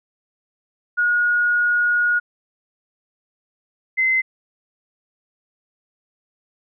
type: tone pair in turn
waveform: sine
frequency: 1444 / 2059 Hz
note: F#6 / C7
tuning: -43 / -28 cents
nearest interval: tritone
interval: 615 cents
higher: second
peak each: -15 dBFS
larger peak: neither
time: 0.97-2.2 / 3.97-4.22 s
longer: first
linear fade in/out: 20 ms
effects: none